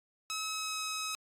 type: tone with pitch glide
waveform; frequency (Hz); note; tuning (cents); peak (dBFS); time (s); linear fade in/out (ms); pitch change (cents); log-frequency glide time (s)
10% pulse; 1285 to 1276.9; E6 to D#6; -45 to +44; -26; 0.3-1.15; 0; -11; 0.45-0.8
effects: AAC 48 kbps